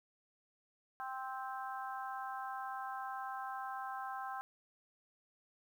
harmonic tone, 261.9 Hz, C4, 2 cents sharp, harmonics 3 / 4 / 5 / 6, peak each -43 / -45 / -47 / -49 dBFS, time 1-4.41 s, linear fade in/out 0 ms, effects 11-bit

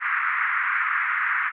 pink band-pass noise, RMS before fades -24 dBFS, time 0-1.52 s, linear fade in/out 50 ms, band 1200 to 2100 Hz, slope 48 dB/octave, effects none

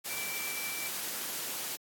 sine tone in noise, 2333 Hz, D7, 12 cents flat, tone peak -39 dBFS, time 0.09-0.89 s, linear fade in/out 20 ms, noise white, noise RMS -37 dBFS, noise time 0.04-1.77 s, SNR -5 dB, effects high-pass 150 Hz 12 dB/octave + AAC 64 kbps

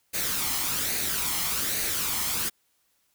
white noise with flanger, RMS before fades -28 dBFS, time 0.13-2.5 s, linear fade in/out 20 ms, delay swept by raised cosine 0.46 to 0.97 ms, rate 1.2 Hz, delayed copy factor +0.5, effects white hiss -70 dBFS RMS until 3.14 s

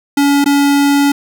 square tone with dropouts, 283.3 Hz, C#4, 38 cents sharp, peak -9 dBFS, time 0.17-1.12 s, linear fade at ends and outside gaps 5 ms, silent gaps 0.443-0.459 s, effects none

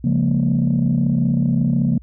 sine chord, Bb minor seventh, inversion first, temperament equal, 138.59 / 174.61 / 207.7 / 233.1 Hz, Db3 / F3 / Ab3 / Bb3, 0 / 0 / 0 / 0 cents, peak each -18 / -19 / -24 / -18 dBFS, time 0.04-1.98 s, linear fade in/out 5 ms, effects tanh soft clip ceiling -9 dBFS + added 60 Hz sine -39 dBFS peak until 2.02 s

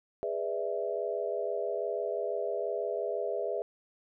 sine chord, E dominant seventh, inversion first, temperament just, 412 / 494.4 / 593.3 / 659.3 Hz, G#4 / B4 / D5 / E5, -14 / +2 / +18 / 0 cents, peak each -35 / -36 / -37 / -35 dBFS, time 0.23-3.62 s, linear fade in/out 0 ms, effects none

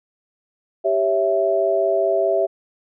sine chord, C# diminished, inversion second, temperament equal, 392 / 554.4 / 659.3 Hz, G4 / C#5 / E5, 0 / 0 / 0 cents, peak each -21 / -23 / -18 dBFS, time 0.84-2.47 s, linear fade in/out 20 ms, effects none

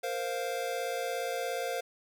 square chord, Bb suspended second, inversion none, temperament equal, 466.2 / 523.3 / 698.5 Hz, Bb4 / C5 / F5, 0 / 0 / 0 cents, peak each -38 / -36 / -37 dBFS, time 0.03-1.81 s, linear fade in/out 10 ms, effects none

